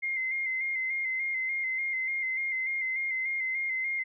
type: tone with vibrato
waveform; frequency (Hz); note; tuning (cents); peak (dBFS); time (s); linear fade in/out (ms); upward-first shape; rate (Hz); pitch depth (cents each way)
sine; 2093; C7; 0; -28; 0.02-4.04; 20; square; 3.4; 29
effects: none